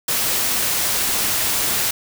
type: noise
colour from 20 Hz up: white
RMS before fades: -20 dBFS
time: 0.08-1.91 s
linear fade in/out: 5 ms
effects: none